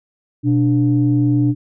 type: tone pair together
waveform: sine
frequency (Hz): 123.74 / 294.3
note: B2 / D4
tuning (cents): +4 / +4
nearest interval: octave + minor third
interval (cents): 1500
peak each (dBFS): -14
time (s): 0.43-1.55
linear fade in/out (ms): 50
effects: tanh soft clip ceiling -5 dBFS